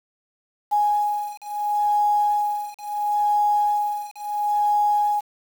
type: beating tone pair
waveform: sine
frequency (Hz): 830.6 / 831.33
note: G#5 / G#5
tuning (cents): 0 / +2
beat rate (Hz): 0.73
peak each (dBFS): -22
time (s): 0.71-5.21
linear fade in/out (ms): 20
effects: 7-bit